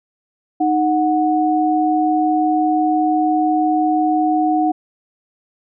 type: tone pair together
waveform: sine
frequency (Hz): 310 / 735.8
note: D#4 / F#5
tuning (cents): -6 / -10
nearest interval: octave + minor third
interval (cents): 1496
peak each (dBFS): -16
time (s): 0.6-4.72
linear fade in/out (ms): 10
effects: none